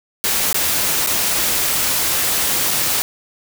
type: noise with dropouts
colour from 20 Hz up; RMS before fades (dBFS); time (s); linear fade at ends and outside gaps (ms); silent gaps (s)
white; -18; 0.24-3.02; 0; 0.528-0.544 / 1.063-1.072 / 2.708-2.712
effects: none